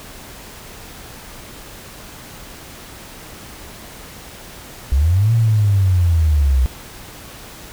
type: linear two-way sweep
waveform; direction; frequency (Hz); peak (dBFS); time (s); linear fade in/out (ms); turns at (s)
sine; up then down; 61.74 to 116.54 to 61.74; -11; 4.92-6.66; 0; 5.33
effects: pink hiss -37 dBFS RMS until 7.72 s